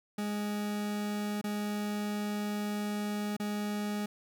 40% pulse tone with dropouts, 207.7 Hz, G#3, in tune, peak -31 dBFS, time 0.18-4.06 s, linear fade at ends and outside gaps 5 ms, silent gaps 1.414-1.44 / 3.367-3.398 s, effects 12-bit

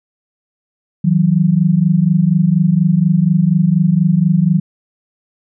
sine tone pair together, 160 / 184.17 Hz, D#3 / F#3, +49 / -8 cents, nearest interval major second, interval 243 cents, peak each -12 dBFS, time 1.04-4.6 s, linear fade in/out 10 ms, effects none

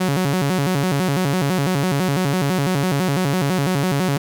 sawtooth tone with vibrato, 161 Hz, E3, 41 cents flat, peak -13 dBFS, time 0-4.18 s, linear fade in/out 10 ms, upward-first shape square, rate 6 Hz, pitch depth 240 cents each way, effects none

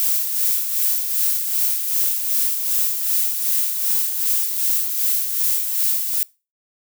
violet noise with tremolo, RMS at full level -18 dBFS, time 0-6.23 s, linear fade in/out 0 ms, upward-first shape sine, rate 2.6 Hz, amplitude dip 50%, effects noise-tail reverb RT60 0.3 s tail -23 dB re dry

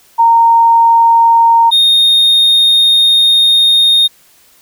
sine / triangle tone pair in turn, 923 / 3692 Hz, A#5 / A#7, -17 / -17 cents, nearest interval 2 octaves, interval 2400 cents, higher second, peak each -4 dBFS, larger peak neither, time 0.18-1.71 / 1.71-4.08 s, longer second, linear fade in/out 20 ms, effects white hiss -47 dBFS RMS until 4.61 s

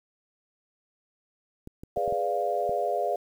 clicks, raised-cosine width 3 ms, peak -27 dBFS, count 6, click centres 1.674 / 1.835 / 1.974 / 2.078 / 2.125 / 2.694 s
sine chord, G# diminished seventh, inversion none, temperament equal with one note detuned, 415.3 / 496.2 / 587.3 / 698.5 Hz, G#4 / B4 / D5 / F5, 0 / +8 / 0 / 0 cents, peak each -32 / -32 / -30 / -28 dBFS, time 1.96-3.16 s, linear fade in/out 5 ms
effects 9-bit

